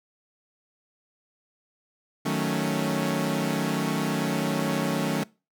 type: chord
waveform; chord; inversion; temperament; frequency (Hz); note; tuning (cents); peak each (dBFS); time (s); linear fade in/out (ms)
sawtooth; D# half-diminished seventh; none; equal; 155.56 / 185 / 220 / 277.2; D#3 / F#3 / A3 / C#4; 0 / 0 / 0 / 0; -26; 2.25-5.24; 10
effects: noise-tail reverb RT60 0.3 s tail -23 dB re dry